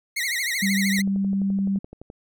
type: tone with vibrato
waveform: sawtooth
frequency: 2031 Hz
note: B6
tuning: 48 cents sharp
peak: -20 dBFS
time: 0.16-1.02 s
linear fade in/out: 10 ms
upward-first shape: triangle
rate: 13 Hz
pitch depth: 180 cents each way
type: tone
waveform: sine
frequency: 196 Hz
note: G3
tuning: in tune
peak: -20 dBFS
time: 0.62-1.79 s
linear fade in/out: 10 ms
type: click train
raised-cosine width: 2 ms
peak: -26 dBFS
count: 14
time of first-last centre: 0.99-2.101 s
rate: 11.7 Hz
effects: none